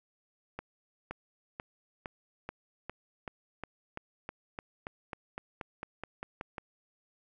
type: accelerating click train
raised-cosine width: 0.5 ms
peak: -23 dBFS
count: 20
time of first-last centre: 0.59-6.582 s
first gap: 520 ms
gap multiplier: 0.94
effects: none